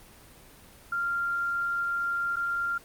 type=tone with dropouts; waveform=sine; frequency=1390 Hz; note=F6; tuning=9 cents flat; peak=-26 dBFS; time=0.92-2.78 s; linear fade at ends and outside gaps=5 ms; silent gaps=2.359-2.366 s; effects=pink hiss -52 dBFS RMS until 2.84 s + Opus 24 kbps